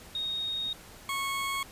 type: tone pair in turn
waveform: sine / 20% pulse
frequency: 3729 / 1099.4 Hz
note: A#7 / C#6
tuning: 0 / -15 cents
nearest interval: octave + major sixth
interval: 2115 cents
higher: first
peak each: -30 / -25 dBFS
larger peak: second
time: 0.15-0.73 / 1.09-1.63 s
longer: first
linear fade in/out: 2 ms
effects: pink hiss -50 dBFS RMS until 1.71 s + resampled to 32000 Hz